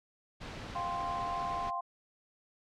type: noise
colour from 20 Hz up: pink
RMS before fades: -43 dBFS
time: 0.4-1.71 s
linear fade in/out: 20 ms
type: chord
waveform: sine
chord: F suspended second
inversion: none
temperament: equal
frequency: 698.5 / 784 / 1046.5 Hz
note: F5 / G5 / C6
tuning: 0 / 0 / 0 cents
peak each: -38 / -41 / -35 dBFS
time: 0.75-1.81 s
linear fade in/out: 10 ms
effects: low-pass 4000 Hz 12 dB/octave